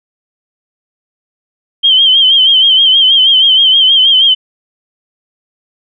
sine tone with vibrato, 3136 Hz, G7, in tune, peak -4 dBFS, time 1.83-4.35 s, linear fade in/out 20 ms, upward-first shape sine, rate 6.3 Hz, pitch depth 67 cents each way, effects none

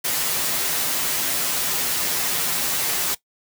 white noise with comb filter, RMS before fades -23 dBFS, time 0.04-3.15 s, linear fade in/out 10 ms, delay 9.3 ms, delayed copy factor -0.65, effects noise-tail reverb RT60 0.1 s tail -18 dB re dry + high-pass 80 Hz 12 dB/octave

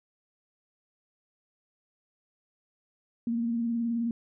sine tone with vibrato, 233 Hz, A#3, 1 cent flat, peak -26 dBFS, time 3.27-4.11 s, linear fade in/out 2 ms, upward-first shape sine, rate 19 Hz, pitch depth 35 cents each way, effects none

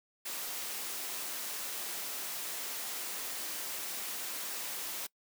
white high-pass noise, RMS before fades -39 dBFS, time 0.25-5.07 s, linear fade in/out 10 ms, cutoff 250 Hz, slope 12 dB/octave, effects noise-tail reverb RT60 0.1 s tail -23 dB re dry

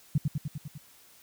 sine tone with echo, 146.83 Hz, D3, in tune, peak -20 dBFS, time 0.15-0.18 s, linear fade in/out 5 ms, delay 100 ms, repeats 6, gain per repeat -3 dB, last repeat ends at 0.78 s, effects white hiss -57 dBFS RMS until 1.22 s

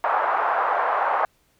white band-pass noise, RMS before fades -22 dBFS, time 0.04-1.25 s, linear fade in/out 0 ms, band 630 to 1200 Hz, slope 24 dB/octave, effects pink hiss -64 dBFS RMS until 1.59 s

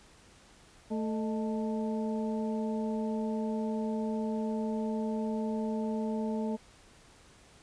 harmonic tone with a mistuned harmonic, 220 Hz, A3, in tune, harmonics 1 / 2 / 3 / 4, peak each -31 / -37 / -41 / -43 dBFS, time 0.9-6.57 s, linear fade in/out 20 ms, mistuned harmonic 3, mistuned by -100 cents, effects pink hiss -58 dBFS RMS until 7.62 s + resampled to 22050 Hz

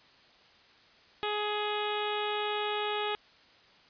harmonic tone, 418.8 Hz, G#4, 15 cents sharp, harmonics 1 / 2 / 3 / 4 / 5 / 6 / 7 / 8 / 9, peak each -34 / -35 / -38 / -42 / -44 / -41 / -42 / -40 / -44 dBFS, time 1.23-3.15 s, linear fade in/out 0 ms, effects white hiss -59 dBFS RMS until 3.89 s + resampled to 11025 Hz

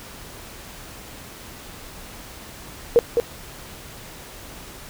sine tone with echo, 472.9 Hz, A#4, 25 cents sharp, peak -9 dBFS, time 2.96-2.99 s, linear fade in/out 0 ms, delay 210 ms, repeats 1, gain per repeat -5 dB, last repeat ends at 3.2 s, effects pink hiss -40 dBFS RMS until 4.89 s

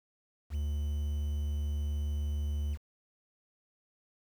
triangle tone with quantisation, 73.42 Hz, D2, in tune, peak -28 dBFS, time 0.5-2.78 s, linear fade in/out 50 ms, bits 9, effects none

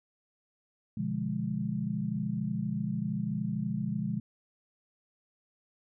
sine chord, B diminished seventh, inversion none, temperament equal, 123.47 / 146.83 / 174.61 / 207.7 Hz, B2 / D3 / F3 / Ab3, 0 / 0 / 0 / 0 cents, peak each -37 / -37 / -35 / -33 dBFS, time 0.97-4.2 s, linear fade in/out 5 ms, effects none

